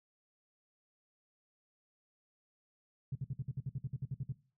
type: tone bursts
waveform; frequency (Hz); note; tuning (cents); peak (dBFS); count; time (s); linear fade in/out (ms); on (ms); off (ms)
sine; 134.3; C3; +46; -33; 14; 3.12-4.324; 5; 34; 56
effects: noise-tail reverb RT60 0.4 s tail -20 dB re dry + tanh soft clip ceiling -29 dBFS